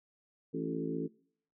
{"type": "harmonic tone with a mistuned harmonic", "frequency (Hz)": 55, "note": "A1", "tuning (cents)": 0, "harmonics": [3, 4, 5, 6, 7, 8], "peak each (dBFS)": [-40, -44, -37, -41, -43, -40], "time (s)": [0.53, 1.08], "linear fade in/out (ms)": 20, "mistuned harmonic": 6, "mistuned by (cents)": 46, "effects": ["noise-tail reverb RT60 0.6 s tail -23 dB re dry"]}